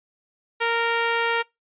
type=tone; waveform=10% pulse; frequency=464 Hz; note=A#4; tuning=8 cents flat; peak=-12 dBFS; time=0.6-1.43 s; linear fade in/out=20 ms; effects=noise-tail reverb RT60 0.2 s tail -25 dB re dry + resampled to 8000 Hz